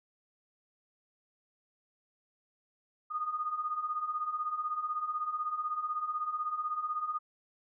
sine beating tone pair, 1219 / 1235 Hz, D#6 / D#6, -36 / -13 cents, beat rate 16 Hz, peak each -38 / -33 dBFS, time 3.1-7.19 s, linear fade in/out 20 ms, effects none

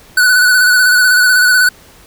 square tone with vibrato, 1487 Hz, F#6, 8 cents sharp, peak -7 dBFS, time 0.17-1.69 s, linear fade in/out 5 ms, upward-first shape square, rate 16 Hz, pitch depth 28 cents each way, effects pink hiss -42 dBFS RMS until 2.06 s

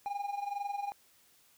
triangle tone with amplitude modulation, 810 Hz, G#5, 43 cents flat, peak -29 dBFS, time 0.06-0.92 s, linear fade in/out 0 ms, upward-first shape sine, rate 22.1 Hz, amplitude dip 75%, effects white hiss -65 dBFS RMS until 1.57 s

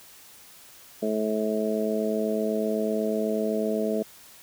harmonic tone, 108 Hz, A2, 32 cents flat, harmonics 2 / 3 / 4 / 5 / 6, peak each -28 / -34 / -28 / -34 / -30 dBFS, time 1.02-4.03 s, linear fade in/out 10 ms, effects white hiss -50 dBFS RMS until 4.42 s

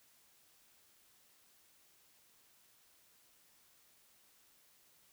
silence, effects white hiss -68 dBFS RMS until 5.12 s

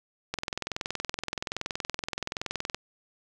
click train, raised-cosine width 0.2 ms, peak -13 dBFS, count 52, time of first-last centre 0.34-2.746 s, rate 21.2 Hz, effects none

